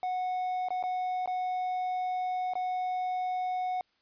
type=tone with dropouts; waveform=triangle; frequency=735 Hz; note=F#5; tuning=12 cents flat; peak=-27 dBFS; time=0.03-3.81 s; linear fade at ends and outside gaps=1 ms; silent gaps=0.686-0.705 / 0.827-0.837 / 1.259-1.275 / 2.536-2.554 s; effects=white hiss -71 dBFS RMS until 4.01 s + resampled to 11025 Hz